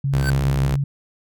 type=tone with pitch glide; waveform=sine; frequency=138 to 139.68 Hz; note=C#3 to C#3; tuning=-7 to +14 cents; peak=-18 dBFS; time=0.04-0.84 s; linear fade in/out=5 ms; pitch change=+21 cents; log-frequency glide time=0.17-0.46 s
type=tone with exponential growth; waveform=square; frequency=1537 Hz; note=G6; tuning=35 cents flat; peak=-20 dBFS; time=0.12-0.3 s; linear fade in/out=5 ms; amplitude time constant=37 ms
type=tone with vibrato; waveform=sawtooth; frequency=66.3 Hz; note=C2; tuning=23 cents sharp; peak=-17 dBFS; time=0.13-0.76 s; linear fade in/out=10 ms; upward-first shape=square; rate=18 Hz; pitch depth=74 cents each way
effects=none